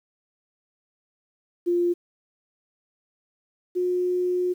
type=tone pair in turn; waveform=sine; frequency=349.2 / 360.3 Hz; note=F4 / F#4; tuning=0 / -46 cents; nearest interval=minor second; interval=54 cents; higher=second; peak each=-19 / -21 dBFS; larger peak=first; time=1.66-1.94 / 3.75-4.54 s; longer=second; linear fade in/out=20 ms; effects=9-bit